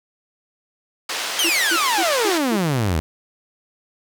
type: band-pass noise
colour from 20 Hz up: white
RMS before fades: -26 dBFS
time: 1.09-2.38 s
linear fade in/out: 5 ms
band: 470 to 5000 Hz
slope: 12 dB/octave
type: exponential sweep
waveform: sawtooth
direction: down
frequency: 3256 to 73.42 Hz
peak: -14 dBFS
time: 1.39-3 s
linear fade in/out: 0 ms
type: tone bursts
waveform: triangle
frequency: 334.5 Hz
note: E4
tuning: 25 cents sharp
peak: -20 dBFS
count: 5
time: 1.44-2.57 s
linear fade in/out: 10 ms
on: 58 ms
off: 210 ms
effects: none